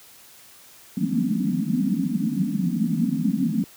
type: band-pass noise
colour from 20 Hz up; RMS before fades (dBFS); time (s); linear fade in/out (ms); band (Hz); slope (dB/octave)
pink; -23; 0.97-3.64; 2; 160 to 280; 96
effects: white hiss -49 dBFS RMS until 3.76 s + high-pass 60 Hz 12 dB/octave